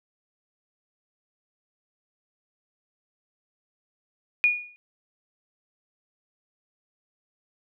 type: tone with exponential decay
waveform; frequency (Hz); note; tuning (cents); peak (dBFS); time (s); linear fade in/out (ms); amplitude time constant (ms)
sine; 2446; D#7; -30; -14; 4.44-4.76; 0; 69
effects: none